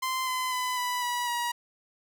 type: tone with pitch steps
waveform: sawtooth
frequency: 1038 / 1021.3 / 1005 / 988.8 / 973 / 957.4 Hz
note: C6 / C6 / B5 / B5 / B5 / A#5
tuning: -14 / -42 / +30 / +2 / -26 / +46 cents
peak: -24 dBFS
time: 0.02-1.52 s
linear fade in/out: 10 ms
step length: 250 ms
effects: none